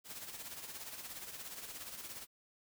white noise with tremolo, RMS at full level -45 dBFS, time 0.04-2.27 s, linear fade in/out 50 ms, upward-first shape sine, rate 17 Hz, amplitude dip 55%, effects none

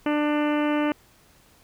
harmonic tone, 297.2 Hz, D4, 21 cents sharp, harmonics 1 / 2 / 3 / 4 / 5 / 6 / 7 / 8 / 9 / 10, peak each -22 / -28 / -32 / -34 / -36 / -38 / -39 / -40 / -41 / -42 dBFS, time 0.06-0.92 s, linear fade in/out 2 ms, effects pink hiss -57 dBFS RMS until 1.63 s

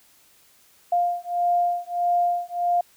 sine beating tone pair, 701 / 702.6 Hz, F5 / F5, +6 / +10 cents, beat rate 1.6 Hz, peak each -23 dBFS, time 0.92-2.81 s, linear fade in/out 5 ms, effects white hiss -57 dBFS RMS until 2.96 s

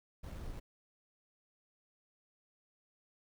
brown noise with sample-and-hold, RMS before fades -44 dBFS, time 0.23-0.6 s, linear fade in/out 10 ms, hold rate 4900 Hz, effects none

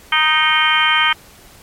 harmonic tone with a mistuned harmonic, 311.1 Hz, D#4, in tune, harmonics 3 / 4 / 5 / 6 / 7 / 8 / 9 / 10, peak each -21 / -18 / -19 / -21 / -19 / -22 / -29 / -17 dBFS, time 0.12-1.13 s, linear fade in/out 5 ms, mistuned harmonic 8, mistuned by -39 cents, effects pink hiss -44 dBFS RMS until 1.62 s + MP3 64 kbps

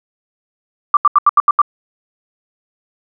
sine tone bursts, 1174.7 Hz, D6, in tune, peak -5 dBFS, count 7, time 0.94-1.617 s, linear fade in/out 2 ms, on 29 ms, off 79 ms, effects none

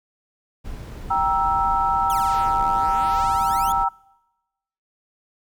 brown noise, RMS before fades -33 dBFS, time 0.64-3.85 s, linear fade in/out 20 ms
sine chord, E diminished, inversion first, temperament equal with one note detuned, 784 / 940.4 / 1318.5 Hz, G5 / Bb5 / E6, 0 / +15 / 0 cents, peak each -22 dBFS, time 1.1-3.89 s, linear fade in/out 10 ms
5% pulse exponential two-way sweep, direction down then up, 3520 to 64.7 to 3520 Hz, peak -24 dBFS, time 2.1-3.72 s, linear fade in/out 0 ms, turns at 2.61 s
effects noise-tail reverb RT60 1.0 s tail -25 dB re dry

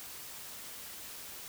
silence, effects white hiss -46 dBFS RMS until 1.48 s

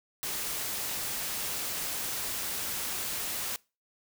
white noise, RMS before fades -34 dBFS, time 0.23-3.56 s, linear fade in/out 0 ms, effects noise-tail reverb RT60 0.3 s tail -24 dB re dry

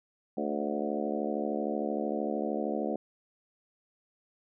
harmonic tone with a mistuned harmonic, 73.1 Hz, D2, 7 cents flat, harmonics 3 / 4 / 5 / 6 / 7 / 8 / 9 / 10, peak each -35 / -36 / -37 / -38 / -38 / -39 / -40 / -40 dBFS, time 0.37-2.96 s, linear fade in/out 5 ms, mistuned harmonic 7, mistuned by +31 cents, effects none

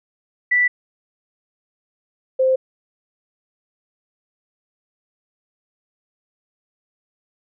sine tone pair in turn, 1970 / 521.8 Hz, B6 / C5, -5 / -5 cents, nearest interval octave + major seventh, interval 2300 cents, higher first, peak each -13 dBFS, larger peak neither, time 0.51-0.68 / 2.39-2.56 s, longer neither, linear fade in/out 10 ms, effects none

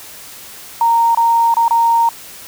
sine tone with dropouts, 926 Hz, A#5, 12 cents flat, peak -9 dBFS, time 0.81-2.09 s, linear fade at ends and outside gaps 2 ms, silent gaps 1.148-1.173 / 1.541-1.568 / 1.681-1.708 s, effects white hiss -35 dBFS RMS until 2.47 s

